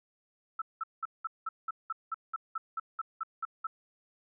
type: tone bursts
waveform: sine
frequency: 1318.5 Hz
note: E6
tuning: in tune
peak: -31 dBFS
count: 15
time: 0.59-3.67 s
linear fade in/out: 5 ms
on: 28 ms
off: 190 ms
effects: none